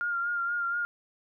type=tone with vibrato; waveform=sine; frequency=1403 Hz; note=F6; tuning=8 cents sharp; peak=-27 dBFS; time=0.01-0.85 s; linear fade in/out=0 ms; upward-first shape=sine; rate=4.2 Hz; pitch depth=30 cents each way; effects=none